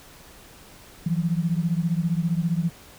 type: beating tone pair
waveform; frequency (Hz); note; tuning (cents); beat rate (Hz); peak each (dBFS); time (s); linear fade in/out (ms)
sine; 163.3 / 178.3; E3 / F3; -16 / +36; 15; -23 / -25; 1.06-2.7; 5
effects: pink hiss -48 dBFS RMS until 2.98 s